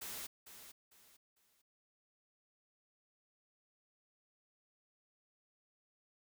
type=noise with echo; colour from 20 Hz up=white; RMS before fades=-45 dBFS; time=0.01-0.27 s; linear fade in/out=10 ms; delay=450 ms; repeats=3; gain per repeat=-10 dB; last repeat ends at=1.62 s; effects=none